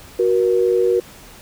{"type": "tone pair together", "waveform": "sine", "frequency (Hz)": [371, 474.9], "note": ["F#4", "A#4"], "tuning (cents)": [5, 32], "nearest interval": "major third", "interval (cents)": 427, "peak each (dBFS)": -16, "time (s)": [0.19, 1], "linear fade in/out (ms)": 5, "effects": ["pink hiss -42 dBFS RMS until 1.41 s"]}